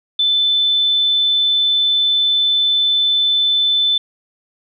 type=tone; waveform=sine; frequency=3520 Hz; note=A7; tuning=in tune; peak=-12 dBFS; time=0.19-3.98 s; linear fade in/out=5 ms; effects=none